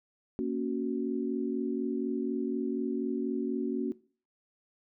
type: chord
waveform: sine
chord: F# major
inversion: first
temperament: equal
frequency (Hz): 233.1 / 277.2 / 370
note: A#3 / C#4 / F#4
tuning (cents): 0 / 0 / 0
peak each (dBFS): -33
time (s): 0.39-3.92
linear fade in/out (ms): 0
effects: noise-tail reverb RT60 0.4 s tail -19 dB re dry